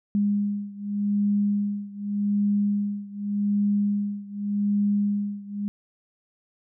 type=beating tone pair; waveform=sine; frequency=203.8 / 204.65 Hz; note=G#3 / G#3; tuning=-32 / -25 cents; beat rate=0.85 Hz; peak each=-24 / -26 dBFS; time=0.15-5.68 s; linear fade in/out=0 ms; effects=none